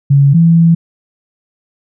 sine tone pair in turn, 140 / 166.64 Hz, C#3 / E3, +18 / +19 cents, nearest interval minor third, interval 301 cents, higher second, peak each -4 dBFS, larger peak neither, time 0.1-0.34 / 0.34-0.75 s, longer second, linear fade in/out 10 ms, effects none

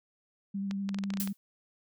sine tone with vibrato, 197.3 Hz, G3, 11 cents sharp, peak -31 dBFS, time 0.54-1.33 s, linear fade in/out 10 ms, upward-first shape triangle, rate 12 Hz, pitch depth 22 cents each way
clicks, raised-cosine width 0.2 ms, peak -22 dBFS, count 9, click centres 0.711 / 0.891 / 0.945 / 0.987 / 1.038 / 1.104 / 1.138 / 1.172 / 1.275 s
blue noise with exponential decay, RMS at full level -31 dBFS, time 1.2-1.37 s, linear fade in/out 0 ms, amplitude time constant 35 ms
effects none

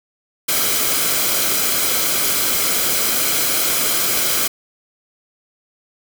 white noise with comb filter, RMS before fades -18 dBFS, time 0.48-4.48 s, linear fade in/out 10 ms, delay 1.1 ms, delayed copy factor -0.5, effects none

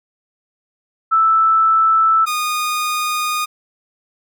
sine / sawtooth tone pair in turn, 1318.5 / 1229.4 Hz, E6 / D#6, 0 / -21 cents, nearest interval minor second, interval 121 cents, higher first, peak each -10 / -14 dBFS, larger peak first, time 1.11-2.26 / 2.26-3.46 s, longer second, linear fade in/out 20 ms, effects none

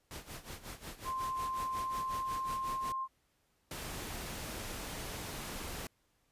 pink noise with tremolo, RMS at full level -44 dBFS, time 0.11-2.92 s, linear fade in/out 0 ms, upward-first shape sine, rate 5.5 Hz, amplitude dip 80%
sine tone with pitch glide, 1046.5 to 1057.4 Hz, C6 to C6, 0 to +18 cents, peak -34 dBFS, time 1.04-3.08 s, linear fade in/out 50 ms, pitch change +18 cents, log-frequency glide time 1.74-2.7 s
pink noise, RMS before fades -42 dBFS, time 3.71-5.87 s, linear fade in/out 2 ms
effects pink hiss -75 dBFS RMS until 6.31 s + resampled to 32000 Hz

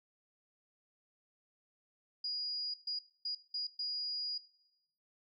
sine tone bursts at uneven times, 4882 Hz, D#8, 34 cents flat, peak -35 dBFS, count 5, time 2.24-2.74 / 2.87-2.99 / 3.25-3.35 / 3.54-3.67 / 3.79-4.38 s, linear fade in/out 5 ms, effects noise-tail reverb RT60 0.8 s tail -18 dB re dry

